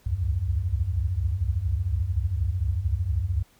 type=tone cluster; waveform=sine; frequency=65.8 / 70 / 81.8 / 95 Hz; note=C2 / C#2 / E2 / F#2; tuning=+10 / +18 / -13 / +46 cents; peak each=-30 / -30 / -29 / -26 dBFS; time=0.06-3.43 s; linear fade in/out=10 ms; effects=pink hiss -60 dBFS RMS until 3.59 s